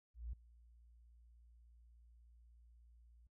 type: tone with ADSR envelope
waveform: sine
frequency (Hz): 58.27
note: A#1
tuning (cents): 0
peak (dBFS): -40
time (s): 0.14-3.27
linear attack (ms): 190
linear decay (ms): 4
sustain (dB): -22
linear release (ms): 3
effects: noise-tail reverb RT60 0.1 s tail -23 dB re dry